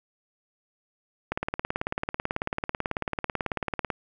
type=click train; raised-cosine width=0.5 ms; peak=-12 dBFS; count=48; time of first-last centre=1.32-3.902 s; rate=18.2 Hz; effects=none